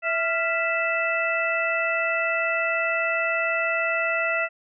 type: harmonic tone with a mistuned harmonic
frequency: 659.3 Hz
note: E5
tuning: in tune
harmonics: 1 / 2 / 3 / 4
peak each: -27 / -27 / -27 / -27 dBFS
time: 0.02-4.49 s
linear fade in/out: 50 ms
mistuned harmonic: 2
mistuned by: +83 cents
effects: none